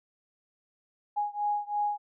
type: beating tone pair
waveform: sine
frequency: 827 / 830 Hz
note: G#5 / G#5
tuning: -8 / -1 cents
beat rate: 3 Hz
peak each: -30 / -31 dBFS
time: 1.16-1.98 s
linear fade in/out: 20 ms
effects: none